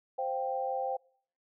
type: chord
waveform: sine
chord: C suspended fourth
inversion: none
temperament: equal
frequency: 523.3 / 698.5 / 784 Hz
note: C5 / F5 / G5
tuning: 0 / 0 / 0 cents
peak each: -34 / -39 / -33 dBFS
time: 0.18-0.97 s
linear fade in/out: 10 ms
effects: noise-tail reverb RT60 0.6 s tail -26 dB re dry